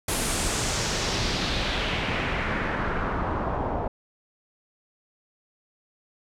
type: noise with low-pass filter sweep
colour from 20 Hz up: pink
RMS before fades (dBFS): -27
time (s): 0.08-3.88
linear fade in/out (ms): 5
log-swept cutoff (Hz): 11000 to 750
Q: 1.9
effects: none